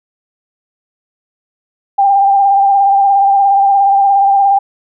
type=tone with vibrato; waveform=sine; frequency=793 Hz; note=G5; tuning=20 cents sharp; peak=-6 dBFS; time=1.98-4.59 s; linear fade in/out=10 ms; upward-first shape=sine; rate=17 Hz; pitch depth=31 cents each way; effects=none

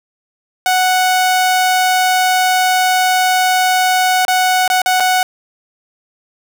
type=tone with dropouts; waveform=sawtooth; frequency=740 Hz; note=F#5; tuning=in tune; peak=-7 dBFS; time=0.66-5.23 s; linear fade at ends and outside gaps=1 ms; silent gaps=4.251-4.281 / 4.678-4.7 / 4.818-4.86 / 5-5.004 s; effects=none

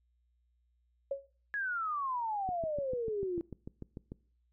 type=tone with exponential decay; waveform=sine; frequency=552 Hz; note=C#5; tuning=7 cents flat; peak=-28 dBFS; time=1.11-1.27 s; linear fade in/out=5 ms; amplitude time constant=33 ms
type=exponential sweep; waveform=sine; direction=down; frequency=1694 to 332.4 Hz; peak=-32 dBFS; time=1.54-3.41 s; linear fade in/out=0 ms
type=click train; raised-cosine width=3 ms; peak=-29 dBFS; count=12; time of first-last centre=2.49-4.12 s; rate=6.75 Hz
effects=noise-tail reverb RT60 0.5 s tail -23 dB re dry + added 60 Hz sine -70 dBFS peak until 4.52 s

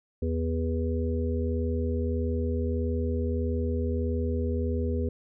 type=harmonic tone; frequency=81.6 Hz; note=E2; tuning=17 cents flat; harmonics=1 / 3 / 5 / 6; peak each=-27 / -32 / -34 / -35 dBFS; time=0.22-5.09 s; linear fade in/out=5 ms; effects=none

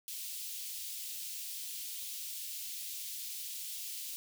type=high-pass noise; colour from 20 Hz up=white; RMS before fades=-42 dBFS; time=0.08-4.16 s; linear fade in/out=0 ms; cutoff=2800 Hz; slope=24 dB/octave; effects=none

